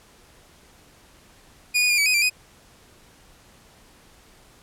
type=tone with pitch steps; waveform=sawtooth; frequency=2452 / 2468 / 2417 / 2286 / 2501 / 2358 / 2495 Hz; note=D#7 / D#7 / D7 / D7 / D#7 / D7 / D#7; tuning=-26 / -15 / +49 / -47 / +8 / +6 / +4 cents; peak=-14 dBFS; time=1.74-2.3 s; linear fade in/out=20 ms; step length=80 ms; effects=pink hiss -53 dBFS RMS until 4.62 s + low-pass 12000 Hz 12 dB/octave